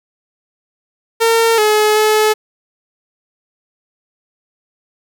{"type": "tone with pitch steps", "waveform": "sawtooth", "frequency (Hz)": [456.2, 425.8, 429.7], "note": ["A#4", "G#4", "A4"], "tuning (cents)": [-37, 43, -41], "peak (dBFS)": -6, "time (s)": [1.2, 2.34], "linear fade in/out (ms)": 20, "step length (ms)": 380, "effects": []}